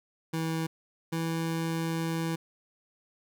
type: tone pair in turn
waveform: 25% pulse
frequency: 162.1 / 164.08 Hz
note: E3 / E3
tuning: -29 / -8 cents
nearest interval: unison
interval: 21 cents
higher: second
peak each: -25 dBFS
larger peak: neither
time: 0.33-0.67 / 1.12-2.36 s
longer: second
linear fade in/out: 10 ms
effects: none